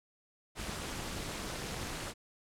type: noise with amplitude modulation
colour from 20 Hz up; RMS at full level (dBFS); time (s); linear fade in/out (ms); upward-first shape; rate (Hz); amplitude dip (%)
pink; -36; 0.55-2.14; 50; sine; 266; 80
effects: low-pass 10000 Hz 12 dB/octave